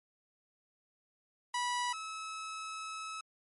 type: tone pair in turn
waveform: sawtooth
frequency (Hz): 978 / 1295.3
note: B5 / E6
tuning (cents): -17 / -31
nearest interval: perfect fourth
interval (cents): 486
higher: second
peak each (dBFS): -28 / -36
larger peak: first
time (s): 1.54-1.93 / 1.93-3.21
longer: second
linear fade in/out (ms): 5
effects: MP3 48 kbps